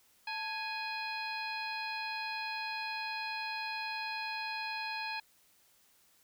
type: harmonic tone with a mistuned harmonic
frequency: 830.6 Hz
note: G#5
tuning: in tune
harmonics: 1 / 2 / 3 / 4 / 5 / 6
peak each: -40 / -43 / -40 / -51 / -44 / -52 dBFS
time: 0.27-5.2 s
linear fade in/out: 5 ms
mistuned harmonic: 1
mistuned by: +100 cents
effects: white hiss -67 dBFS RMS until 6.23 s